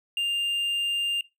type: tone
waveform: triangle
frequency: 2800 Hz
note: F7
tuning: 4 cents sharp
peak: -22 dBFS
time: 0.17-1.21 s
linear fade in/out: 2 ms
effects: noise-tail reverb RT60 0.2 s tail -19 dB re dry